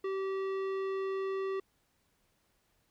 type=tone with tanh clipping; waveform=triangle; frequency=385.9 Hz; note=G4; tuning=27 cents flat; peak=-34 dBFS; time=0.04-1.6 s; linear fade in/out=5 ms; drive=18 dB; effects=pink hiss -74 dBFS RMS until 2.9 s